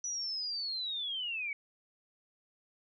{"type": "linear sweep", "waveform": "sine", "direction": "down", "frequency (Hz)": [5940, 2217], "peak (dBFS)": -34, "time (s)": [0.04, 1.53], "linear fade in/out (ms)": 2, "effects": []}